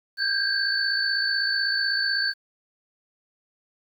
sine tone cluster, 1573 / 1629 / 4484 Hz, G6 / G#6 / C#8, +6 / -34 / +19 cents, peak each -26 / -28 / -25 dBFS, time 0.17-2.34 s, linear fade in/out 50 ms, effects 9-bit

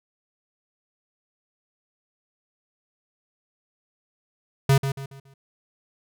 square tone with echo, 136.7 Hz, C#3, 24 cents flat, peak -15 dBFS, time 4.69-4.78 s, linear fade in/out 5 ms, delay 140 ms, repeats 4, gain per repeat -9 dB, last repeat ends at 5.34 s, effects none

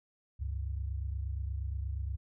sine tone pair together, 68.7 / 97.16 Hz, C#2 / G2, -15 / -15 cents, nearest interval tritone, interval 600 cents, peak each -34 / -39 dBFS, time 0.39-2.17 s, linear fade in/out 20 ms, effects none

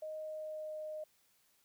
sine tone with pitch glide, 622.3 to 616.9 Hz, D#5 to D#5, 0 to -15 cents, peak -40 dBFS, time 0.02-1.04 s, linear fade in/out 5 ms, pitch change -15 cents, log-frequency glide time 0.17-0.75 s, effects white hiss -72 dBFS RMS until 1.64 s

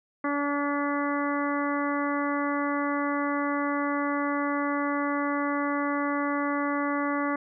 harmonic tone, 286.7 Hz, D4, 42 cents flat, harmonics 1 / 2 / 3 / 4 / 5 / 6 / 7, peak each -28 / -33 / -36 / -31 / -37 / -38 / -37 dBFS, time 0.24-7.36 s, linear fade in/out 5 ms, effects none

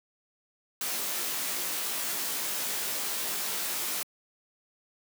white noise with comb filter, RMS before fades -32 dBFS, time 0.81-4.03 s, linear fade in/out 2 ms, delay 18 ms, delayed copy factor -1, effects high-pass 200 Hz 12 dB/octave

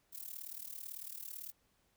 violet noise with amplitude modulation, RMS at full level -43 dBFS, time 0.12-1.52 s, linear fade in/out 20 ms, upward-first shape sine, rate 38 Hz, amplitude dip 85%, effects pink hiss -75 dBFS RMS until 1.96 s

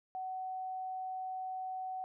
sine tone, 750 Hz, F#5, 23 cents sharp, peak -37 dBFS, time 0.15-2.04 s, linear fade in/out 0 ms, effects none

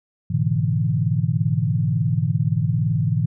sine chord, E dominant seventh, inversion first, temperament equal with one note detuned, 106.44 / 123.47 / 146.83 / 164.81 Hz, G#2 / B2 / D3 / E3, +43 / 0 / 0 / 0 cents, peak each -23 dBFS, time 0.3-3.26 s, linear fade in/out 10 ms, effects none

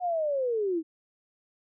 sine linear sweep, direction down, 736 to 308.4 Hz, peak -25 dBFS, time 0-0.83 s, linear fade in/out 50 ms, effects none

